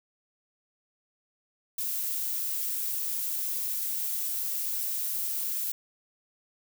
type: noise with amplitude modulation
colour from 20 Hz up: violet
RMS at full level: -30 dBFS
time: 1.78-5.72 s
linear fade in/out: 5 ms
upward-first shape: sine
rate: 227 Hz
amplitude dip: 25%
effects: none